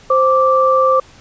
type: tone pair together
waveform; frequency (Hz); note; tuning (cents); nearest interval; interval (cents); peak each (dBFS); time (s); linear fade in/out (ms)
sine; 523.3 / 1170; C5 / D6; 0 / -7; octave + major second; 1393; -12; 0.1-1; 5
effects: pink hiss -44 dBFS RMS until 1.2 s + resampled to 16000 Hz